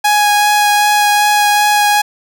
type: tone with vibrato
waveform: sawtooth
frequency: 830.6 Hz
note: G#5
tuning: in tune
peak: -5 dBFS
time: 0.04-2.02 s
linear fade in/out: 10 ms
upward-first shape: sine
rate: 2.6 Hz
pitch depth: 9 cents each way
effects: none